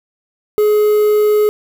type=tone with quantisation; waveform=triangle; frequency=421.9 Hz; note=G#4; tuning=27 cents sharp; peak=-7 dBFS; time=0.58-1.49 s; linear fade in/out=0 ms; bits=5; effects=none

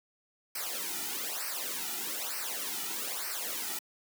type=noise with flanger; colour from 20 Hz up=white; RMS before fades=-36 dBFS; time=0.55-3.79 s; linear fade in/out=5 ms; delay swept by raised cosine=0.28 to 1.88 ms; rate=1.1 Hz; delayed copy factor=-0.9; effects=high-pass 200 Hz 12 dB/octave

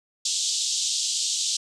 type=band-pass noise; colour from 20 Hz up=white; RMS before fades=-26 dBFS; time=0.25-1.57 s; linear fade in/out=5 ms; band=3200 to 7900 Hz; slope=48 dB/octave; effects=none

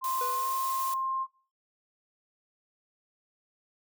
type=tone with pitch glide; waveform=sine; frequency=1046.5 to 1058.7 Hz; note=C6 to C6; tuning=0 to +20 cents; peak=-28 dBFS; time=0.01-1.27 s; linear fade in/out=50 ms; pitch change=+20 cents; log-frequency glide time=0.28-0.37 s
type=noise; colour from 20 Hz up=blue; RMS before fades=-38 dBFS; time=0.04-0.94 s; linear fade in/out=2 ms
type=tone with exponential decay; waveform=square; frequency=491.8 Hz; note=B4; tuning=7 cents flat; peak=-35 dBFS; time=0.21-0.81 s; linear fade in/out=1 ms; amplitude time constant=130 ms
effects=noise-tail reverb RT60 0.4 s tail -20 dB re dry

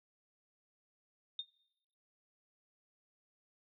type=tone with exponential decay; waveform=sine; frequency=3658 Hz; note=A#7; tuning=33 cents flat; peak=-33 dBFS; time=1.39-1.47 s; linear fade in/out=2 ms; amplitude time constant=16 ms; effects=noise-tail reverb RT60 0.9 s tail -22 dB re dry

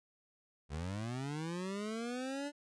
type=linear sweep; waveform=25% pulse; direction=up; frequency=69.9 to 293.7 Hz; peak=-34 dBFS; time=0.69-2.52 s; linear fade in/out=50 ms; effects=resampled to 22050 Hz

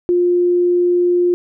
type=tone; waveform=sine; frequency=353.3 Hz; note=F4; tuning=20 cents sharp; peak=-11 dBFS; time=0.09-1.34 s; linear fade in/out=0 ms; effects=none

